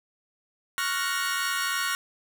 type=chord; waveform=sawtooth; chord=Gb major seventh; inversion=second; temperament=equal; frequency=1108.7 / 1396.9 / 1480 / 1864.7 Hz; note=Db6 / F6 / Gb6 / Bb6; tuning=0 / 0 / 0 / 0 cents; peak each=-28 dBFS; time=0.78-1.95 s; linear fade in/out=0 ms; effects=none